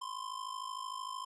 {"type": "ring-modulated tone", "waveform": "square", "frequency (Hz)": 1042, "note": "C6", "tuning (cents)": -7, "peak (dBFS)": -37, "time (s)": [0.01, 1.25], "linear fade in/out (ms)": 10, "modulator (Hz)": 26.6, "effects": ["resampled to 24000 Hz"]}